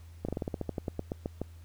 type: slowing click train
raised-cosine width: 2 ms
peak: -19 dBFS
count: 15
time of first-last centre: 0.25-1.416 s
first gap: 36 ms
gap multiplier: 1.12
effects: added 83 Hz sine -47 dBFS peak until 1.64 s + pink hiss -63 dBFS RMS until 1.64 s